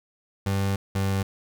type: tone pair in turn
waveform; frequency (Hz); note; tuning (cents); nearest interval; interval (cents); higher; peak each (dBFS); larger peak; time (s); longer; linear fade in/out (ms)
30% pulse; 98.1 / 97.31; G2 / G2; +2 / -12; unison; 14; first; -20; neither; 0.46-0.76 / 0.95-1.23; first; 5
effects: none